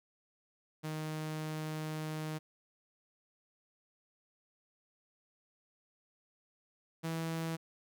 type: tone pair in turn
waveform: sawtooth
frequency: 155.56 / 163.27 Hz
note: D#3 / E3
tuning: 0 / -16 cents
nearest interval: minor second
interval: 84 cents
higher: second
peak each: -33 / -31 dBFS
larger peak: second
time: 0.83-2.39 / 7.03-7.57 s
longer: first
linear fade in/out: 20 ms
effects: none